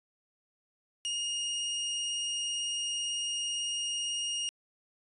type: tone with vibrato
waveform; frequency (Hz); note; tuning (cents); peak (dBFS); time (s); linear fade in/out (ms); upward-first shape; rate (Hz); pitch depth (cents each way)
sawtooth; 2854; F7; +37; -28; 1.05-4.49; 0; sine; 18; 9
effects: resampled to 22050 Hz